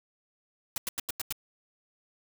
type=noise bursts; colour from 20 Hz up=white; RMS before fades=-32 dBFS; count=6; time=0.76-1.325 s; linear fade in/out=2 ms; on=20 ms; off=89 ms; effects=none